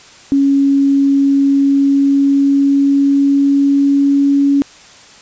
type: tone with pitch glide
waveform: sine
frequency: 277.2 to 280.6 Hz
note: C#4 to C#4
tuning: 0 to +21 cents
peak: -8 dBFS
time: 0.32-4.62 s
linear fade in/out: 0 ms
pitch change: +21 cents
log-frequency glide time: 1.38-4.49 s
effects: white hiss -40 dBFS RMS until 5.21 s + resampled to 16000 Hz